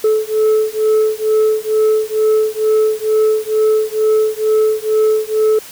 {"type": "beating tone pair", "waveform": "sine", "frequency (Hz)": [432.4, 434.6], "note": ["A4", "A4"], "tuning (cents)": [-30, -21], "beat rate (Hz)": 2.2, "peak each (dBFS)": -12, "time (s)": [0.04, 5.59], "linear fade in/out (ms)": 5, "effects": ["tanh soft clip ceiling -8 dBFS", "white hiss -35 dBFS RMS until 5.71 s"]}